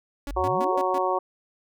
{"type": "tone bursts", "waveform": "sawtooth", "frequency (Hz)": 283.2, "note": "C#4", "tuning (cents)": 37, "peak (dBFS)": -29, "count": 5, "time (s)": [0.27, 0.98], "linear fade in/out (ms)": 0, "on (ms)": 38, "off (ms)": 130}
{"type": "exponential sweep", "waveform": "sine", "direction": "up", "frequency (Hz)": [34.65, 640], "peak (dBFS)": -31, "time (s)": [0.27, 0.8], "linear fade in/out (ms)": 10}
{"type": "harmonic tone", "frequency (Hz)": 185, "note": "F#3", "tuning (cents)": 0, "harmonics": [2, 3, 4, 5, 6], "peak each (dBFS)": [-28, -28, -28, -28, -28], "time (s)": [0.36, 1.19], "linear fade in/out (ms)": 10}
{"effects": []}